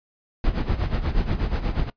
brown noise with tremolo, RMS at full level -20 dBFS, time 0.44-1.9 s, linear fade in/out 2 ms, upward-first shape sine, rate 8.3 Hz, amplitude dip 75%, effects noise-tail reverb RT60 0.1 s tail -21 dB re dry + resampled to 11025 Hz

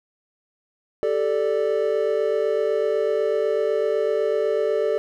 triangle chord, G suspended second, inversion none, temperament equal, 392 / 440 / 587.3 Hz, G4 / A4 / D5, 0 / 0 / 0 cents, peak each -24 / -20 / -22 dBFS, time 1.03-4.98 s, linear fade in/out 0 ms, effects none

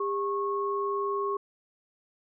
sine tone pair together, 401.7 / 1095 Hz, G4 / C#6, +42 / -22 cents, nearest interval octave + perfect fourth, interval 1736 cents, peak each -29 / -30 dBFS, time 0-1.37 s, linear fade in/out 5 ms, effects none

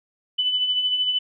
sine tone with tremolo, 2998 Hz, F#7, 22 cents sharp, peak -17 dBFS, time 0.38-1.19 s, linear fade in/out 10 ms, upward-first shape triangle, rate 13 Hz, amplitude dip 55%, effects none

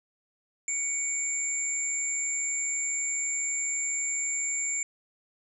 sine tone pair together, 2250 / 7272 Hz, C#7 / A#8, +25 / -44 cents, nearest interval octave + minor sixth, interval 2031 cents, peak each -34 / -28 dBFS, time 0.68-4.83 s, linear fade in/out 2 ms, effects none

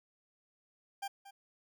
40% pulse tone with echo, 793 Hz, G5, 20 cents sharp, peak -36 dBFS, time 1.02-1.08 s, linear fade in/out 10 ms, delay 230 ms, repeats 1, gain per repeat -14 dB, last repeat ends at 1.31 s, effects none

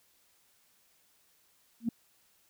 sine tone with exponential growth, 231.2 Hz, A#3, 14 cents flat, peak -23 dBFS, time 1.8-1.89 s, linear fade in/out 5 ms, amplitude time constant 19 ms, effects tanh soft clip ceiling -19 dBFS + white hiss -68 dBFS RMS until 2.49 s

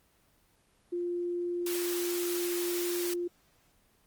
sine tone, 350 Hz, F4, 4 cents sharp, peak -30 dBFS, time 0.92-3.28 s, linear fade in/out 10 ms
white high-pass noise, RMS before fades -37 dBFS, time 1.66-3.14 s, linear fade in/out 5 ms, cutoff 810 Hz, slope 12 dB/octave
effects pink hiss -67 dBFS RMS until 4.06 s + Opus 24 kbps

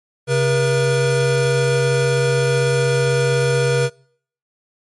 square tone pair together, 134.7 / 480 Hz, C#3 / B4, -49 / -49 cents, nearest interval octave + minor seventh, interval 2200 cents, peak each -18 dBFS, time 0.27-3.9 s, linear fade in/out 50 ms, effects noise-tail reverb RT60 0.6 s tail -26 dB re dry + MP3 48 kbps

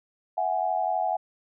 sine tone cluster, 657 / 741 / 833 Hz, E5 / F#5 / G#5, -6 / +2 / +5 cents, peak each -30 / -26 / -29 dBFS, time 0.37-1.17 s, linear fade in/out 10 ms, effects none

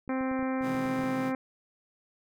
clicks, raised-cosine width 3 ms, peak -34 dBFS, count 10, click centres 0.078 / 0.21 / 0.314 / 0.393 / 0.427 / 0.61 / 0.749 / 0.857 / 0.993 / 1.037 s
harmonic tone, 261.6 Hz, C4, in tune, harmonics 1 / 2 / 3 / 4 / 5 / 6 / 7 / 8 / 9, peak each -29 / -35 / -39 / -41 / -43 / -45 / -46 / -47 / -48 dBFS, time 0.09-1.35 s, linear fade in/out 2 ms
sawtooth chord, E major seventh, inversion second, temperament just, 123.61 / 154.51 / 164.81 / 206 Hz, B2 / D#3 / E3 / G#3, +2 / -12 / 0 / -14 cents, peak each -38 / -39 / -40 / -39 dBFS, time 0.61-1.33 s, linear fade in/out 50 ms
effects none

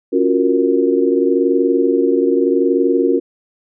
sine chord, Gb major seventh, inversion second, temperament equal, 277.2 / 349.2 / 370 / 466.2 Hz, Db4 / F4 / Gb4 / Bb4, 0 / 0 / 0 / 0 cents, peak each -17 dBFS, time 0.12-3.2 s, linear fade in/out 20 ms, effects none

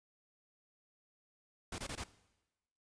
pink noise bursts, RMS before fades -42 dBFS, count 4, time 1.72-2.039 s, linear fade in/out 5 ms, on 64 ms, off 21 ms, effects noise-tail reverb RT60 1.0 s tail -18 dB re dry + resampled to 22050 Hz

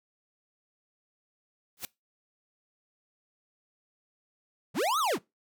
white noise with exponential growth, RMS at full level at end -31 dBFS, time 1.77-1.85 s, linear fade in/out 1 ms, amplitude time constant 17 ms
square linear two-way sweep, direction up then down, 101.4 to 1342 to 101.4 Hz, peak -26 dBFS, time 4.74-5.19 s, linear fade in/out 50 ms, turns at 4.99 s
effects noise-tail reverb RT60 0.2 s tail -22 dB re dry

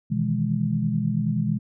sine chord, E major seventh, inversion second, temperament equal with one note detuned, 123.97 / 155.56 / 164.81 / 207.7 Hz, B2 / D#3 / E3 / G#3, +7 / 0 / 0 / 0 cents, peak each -27 / -28 / -27 / -25 dBFS, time 0.1-1.59 s, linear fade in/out 20 ms, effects none

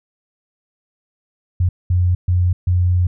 sine tone bursts at uneven times, 89.5 Hz, F2, 43 cents sharp, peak -12 dBFS, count 4, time 1.6-1.69 / 1.9-2.15 / 2.28-2.53 / 2.67-3.07 s, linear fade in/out 5 ms, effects none

